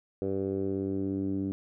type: tone with low-pass filter sweep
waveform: 10% pulse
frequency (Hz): 97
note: G2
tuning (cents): -18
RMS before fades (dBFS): -31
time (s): 0.22-1.52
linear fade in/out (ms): 0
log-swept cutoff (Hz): 450 to 270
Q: 3.1
effects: none